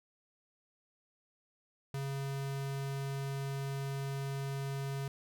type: tone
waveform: square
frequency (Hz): 137.6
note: C#3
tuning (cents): -12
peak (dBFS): -36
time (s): 1.94-5.08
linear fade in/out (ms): 2
effects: none